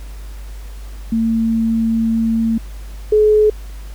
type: tone pair in turn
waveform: sine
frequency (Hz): 226.1 / 426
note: A3 / G#4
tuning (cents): +47 / +44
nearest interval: major seventh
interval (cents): 1097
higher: second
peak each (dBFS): -13 / -8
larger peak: second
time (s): 1.12-2.58 / 3.12-3.5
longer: first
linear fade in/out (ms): 5
effects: added 50 Hz sine -28 dBFS peak until 3.94 s + pink hiss -44 dBFS RMS until 3.94 s